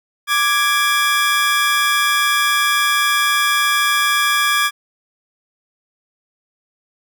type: tone pair together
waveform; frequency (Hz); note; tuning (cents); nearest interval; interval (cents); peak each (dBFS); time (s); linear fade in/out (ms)
25% pulse; 1174.7 / 1661.3; D6 / G#6; 0 / 0; tritone; 600; -13; 0.27-4.71; 50
effects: none